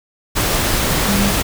sine tone in noise, 200 Hz, G3, 35 cents sharp, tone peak -16 dBFS, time 1.07-1.32 s, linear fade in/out 20 ms, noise pink, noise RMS -17 dBFS, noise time 0.35-1.43 s, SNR -2 dB, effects none

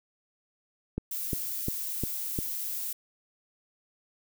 click train, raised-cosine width 3 ms, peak -17 dBFS, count 5, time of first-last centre 0.98-2.388 s, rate 2.84 Hz
violet noise, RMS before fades -34 dBFS, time 1.11-2.93 s, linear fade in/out 5 ms
effects none

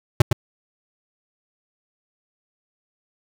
square tone with echo, 120 Hz, B2, 49 cents flat, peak -9 dBFS, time 0.2-0.22 s, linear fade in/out 5 ms, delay 110 ms, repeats 1, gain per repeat -6 dB, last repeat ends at 0.33 s, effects none

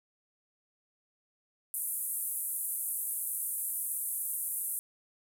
pink band-pass noise, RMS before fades -35 dBFS, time 1.74-4.79 s, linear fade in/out 0 ms, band 9200 to 14000 Hz, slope 48 dB/octave, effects none

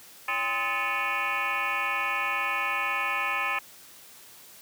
sine tone with frequency modulation, 1747 Hz, A6, 13 cents flat, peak -25 dBFS, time 0.28-3.59 s, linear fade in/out 5 ms, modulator 236 Hz, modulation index 3.8, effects white hiss -50 dBFS RMS until 4.61 s + high-pass 80 Hz 12 dB/octave

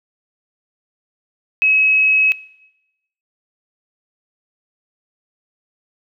sine tone, 2562 Hz, E7, 50 cents flat, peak -11 dBFS, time 1.62-2.32 s, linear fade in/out 0 ms, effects noise-tail reverb RT60 0.9 s tail -20 dB re dry

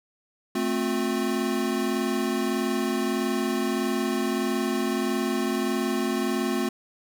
square chord, F major, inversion first, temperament equal with one note detuned, 220 / 261.6 / 358.2 Hz, A3 / C4 / F4, 0 / 0 / +44 cents, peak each -29 dBFS, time 0.55-6.69 s, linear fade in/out 5 ms, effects none

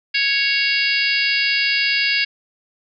harmonic tone with a mistuned harmonic, 554.4 Hz, C#5, in tune, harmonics 3 / 4 / 5 / 6 / 7 / 8 / 9, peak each -24 / -21 / -21 / -29 / -30 / -26 / -23 dBFS, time 0.14-2.25 s, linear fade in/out 10 ms, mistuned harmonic 9, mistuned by -34 cents, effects none

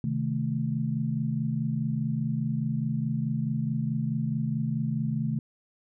sine chord, A diminished, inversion first, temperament equal, 130.81 / 155.56 / 220 Hz, C3 / Eb3 / A3, 0 / 0 / 0 cents, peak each -30 dBFS, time 0.04-5.39 s, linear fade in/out 2 ms, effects none

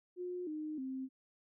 sine tone with pitch steps, 359 / 307.2 / 262.8 Hz, F4 / D#4 / C4, +48 / -22 / +8 cents, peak -38 dBFS, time 0.16-1.09 s, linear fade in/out 50 ms, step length 310 ms, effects none

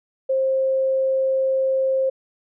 sine tone, 530 Hz, C5, 22 cents sharp, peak -17 dBFS, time 0.29-2.1 s, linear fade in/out 10 ms, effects none

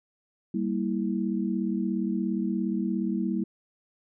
sine chord, E diminished, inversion first, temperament equal with one note detuned, 196 / 233.1 / 326.6 Hz, G3 / Bb3 / E4, 0 / 0 / -16 cents, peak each -28 / -30 / -31 dBFS, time 0.54-3.44 s, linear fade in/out 5 ms, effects none

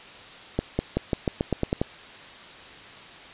accelerating click train, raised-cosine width 2 ms, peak -9 dBFS, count 10, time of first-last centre 0.59-1.815 s, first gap 200 ms, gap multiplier 0.9, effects white hiss -44 dBFS RMS until 3.33 s + resampled to 8000 Hz

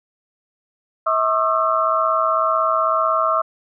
sine tone cluster, 645 / 1090 / 1212 / 1328 Hz, E5 / C#6 / D#6 / E6, -38 / -29 / -46 / +12 cents, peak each -21 dBFS, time 1.06-3.42 s, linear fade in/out 10 ms, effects none

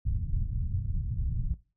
pink low-pass noise, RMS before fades -30 dBFS, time 0.05-1.54 s, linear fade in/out 5 ms, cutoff 130 Hz, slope 24 dB/octave, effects noise-tail reverb RT60 0.3 s tail -17 dB re dry

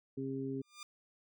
harmonic tone, 134.6 Hz, C3, 49 cents sharp, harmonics 1 / 2 / 3, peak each -43 / -38 / -41 dBFS, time 0.17-0.62 s, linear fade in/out 10 ms
10% pulse tone with exponential growth, 1200 Hz, D6, 37 cents sharp, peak -35 dBFS, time 0.61-0.83 s, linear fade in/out 2 ms, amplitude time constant 47 ms
effects none

